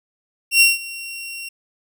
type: tone with ADSR envelope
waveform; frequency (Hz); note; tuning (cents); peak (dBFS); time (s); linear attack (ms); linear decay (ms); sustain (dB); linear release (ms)
sawtooth; 2741; F7; -33; -5; 0.51-1.49; 98; 170; -21; 7
effects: none